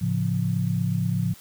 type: chord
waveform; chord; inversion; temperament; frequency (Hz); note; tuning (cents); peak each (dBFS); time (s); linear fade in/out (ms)
sine; A augmented; none; equal; 110 / 138.59 / 174.61; A2 / C#3 / E#3; 0 / 0 / 0; -26 / -27 / -25; 0.01-1.34; 10
effects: white hiss -49 dBFS RMS until 1.4 s